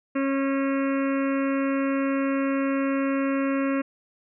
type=harmonic tone; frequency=273.1 Hz; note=C#4; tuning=26 cents flat; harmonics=1 / 2 / 4 / 5 / 6 / 7 / 8 / 9 / 10; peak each=-23 / -29 / -35 / -37 / -39 / -40 / -41 / -42 / -43 dBFS; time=0.15-3.82 s; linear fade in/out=10 ms; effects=none